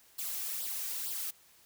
blue noise with flanger, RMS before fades -37 dBFS, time 0.18-1.31 s, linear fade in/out 10 ms, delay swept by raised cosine 0.22 to 2.62 ms, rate 2.2 Hz, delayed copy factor +0.7, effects white hiss -62 dBFS RMS until 1.65 s

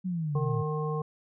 sine exponential sweep, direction down, 189.8 to 110.5 Hz, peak -28 dBFS, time 0.04-0.63 s, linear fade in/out 20 ms
harmonic tone, 152.9 Hz, D#3, 30 cents flat, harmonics 1 / 3 / 5 / 7, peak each -30 / -33 / -41 / -37 dBFS, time 0.35-1.02 s, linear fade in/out 5 ms
effects none

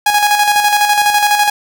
sawtooth tone with tremolo, 829 Hz, G#5, 3 cents flat, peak -4 dBFS, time 0.06-1.5 s, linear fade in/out 5 ms, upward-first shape square, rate 12 Hz, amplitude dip 45%, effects none

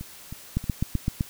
two click trains, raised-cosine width 5 ms, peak -11 / -23 dBFS, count 6 / 4, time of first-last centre 0.57-1.209 / 0.01-0.956 s, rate 7.83 / 3.17 Hz, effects white hiss -46 dBFS RMS until 1.29 s

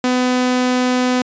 sawtooth tone, 251.3 Hz, B3, 30 cents sharp, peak -10 dBFS, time 0.04-1.22 s, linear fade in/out 2 ms, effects resampled to 16000 Hz

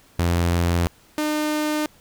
sawtooth tone pair in turn, 86.1 / 303.3 Hz, F2 / D#4, -24 / -44 cents, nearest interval octave + minor seventh, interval 2180 cents, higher second, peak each -14 / -17 dBFS, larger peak first, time 0.19-0.87 / 1.18-1.86 s, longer neither, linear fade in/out 0 ms, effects pink hiss -54 dBFS RMS until 2 s

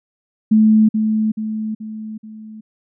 sine tone with echo, 217.1 Hz, A3, 23 cents flat, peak -8 dBFS, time 0.51-0.89 s, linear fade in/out 10 ms, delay 430 ms, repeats 4, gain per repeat -6 dB, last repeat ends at 2.61 s, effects none

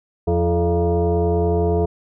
sine tone with frequency modulation, 173.8 Hz, F3, 8 cents flat, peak -15 dBFS, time 0.27-1.86 s, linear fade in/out 10 ms, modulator 257 Hz, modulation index 1.8, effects none

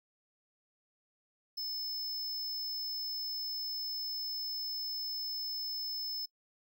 square tone, 5240 Hz, E8, 11 cents flat, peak -36 dBFS, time 1.57-6.26 s, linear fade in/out 10 ms, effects noise-tail reverb RT60 0.1 s tail -22 dB re dry

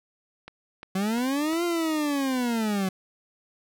click train, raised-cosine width 0.3 ms, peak -24 dBFS, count 4, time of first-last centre 0.48-1.533 s, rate 2.85 Hz
40% pulse linear two-way sweep, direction up then down, 185 to 349.8 to 185 Hz, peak -23 dBFS, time 0.95-2.89 s, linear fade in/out 5 ms, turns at 1.64 s
effects none

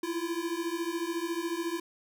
square beating tone pair, 330 / 344 Hz, E4 / F4, +2 / -26 cents, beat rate 14 Hz, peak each -35 / -34 dBFS, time 0.03-1.8 s, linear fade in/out 5 ms, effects none

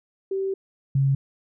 sine tone pair in turn, 386.6 / 136.68 Hz, G4 / C#3, -24 / -24 cents, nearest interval octave + tritone, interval 1800 cents, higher first, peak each -23 / -17 dBFS, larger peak second, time 0.31-0.54 / 0.95-1.15 s, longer first, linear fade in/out 5 ms, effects none

